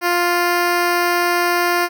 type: tone with notch filter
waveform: 10% pulse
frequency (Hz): 350.1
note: F4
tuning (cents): +4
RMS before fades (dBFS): -17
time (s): 0.01-1.89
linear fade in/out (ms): 50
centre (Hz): 7400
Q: 1.8
effects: none